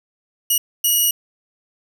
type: tone bursts at uneven times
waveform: 5% pulse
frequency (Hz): 2903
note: F#7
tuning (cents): -34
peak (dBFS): -6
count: 2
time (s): 0.5-0.58 / 0.84-1.11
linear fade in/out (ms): 5
effects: none